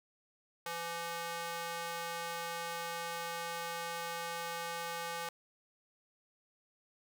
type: tone with high-pass filter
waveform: square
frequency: 168.9 Hz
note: E3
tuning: 42 cents sharp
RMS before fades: -40 dBFS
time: 0.66-5.29 s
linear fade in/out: 2 ms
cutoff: 770 Hz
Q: 0.98
effects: none